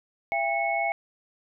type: tone cluster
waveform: sine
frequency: 676 / 800 / 2199 Hz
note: E5 / G5 / C#7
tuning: +43 / +35 / -14 cents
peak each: -28 dBFS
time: 0.32-0.92 s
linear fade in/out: 0 ms
effects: none